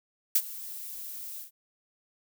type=noise with ADSR envelope; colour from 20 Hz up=violet; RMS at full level=-20 dBFS; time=0.35-1.51 s; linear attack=7 ms; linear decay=51 ms; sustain=-20 dB; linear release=120 ms; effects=none